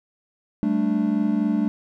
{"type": "chord", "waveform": "triangle", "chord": "G suspended second", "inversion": "none", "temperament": "equal", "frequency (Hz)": [196, 220, 293.7], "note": ["G3", "A3", "D4"], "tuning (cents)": [0, 0, 0], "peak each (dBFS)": [-23, -20, -22], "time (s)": [0.63, 1.68], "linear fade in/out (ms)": 0, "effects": []}